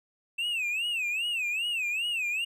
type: tone with vibrato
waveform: triangle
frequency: 2637 Hz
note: E7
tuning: in tune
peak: -26 dBFS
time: 0.38-2.45 s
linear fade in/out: 10 ms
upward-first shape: sine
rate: 2.5 Hz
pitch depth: 170 cents each way
effects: none